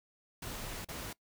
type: noise with dropouts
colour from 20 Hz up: pink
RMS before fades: -42 dBFS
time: 0.42-1.13 s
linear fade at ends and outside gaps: 5 ms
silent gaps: 0.848-0.886 s
effects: noise-tail reverb RT60 0.1 s tail -22 dB re dry